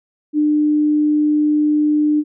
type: tone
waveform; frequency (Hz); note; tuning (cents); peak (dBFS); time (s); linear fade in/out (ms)
sine; 300; D4; +37; -12; 0.33-2.24; 50
effects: none